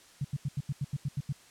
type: tone bursts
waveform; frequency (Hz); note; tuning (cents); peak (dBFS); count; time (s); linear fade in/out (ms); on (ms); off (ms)
sine; 140.5; C#3; +24; -28; 10; 0.21-1.326; 5; 36; 84
effects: white hiss -57 dBFS RMS until 1.5 s + low-pass 9000 Hz 12 dB/octave